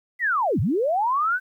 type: linear two-way sweep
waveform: sine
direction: down then up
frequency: 2041 to 84 to 1549 Hz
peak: -19 dBFS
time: 0.19-1.4 s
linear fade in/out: 50 ms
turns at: 0.6 s
effects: 10-bit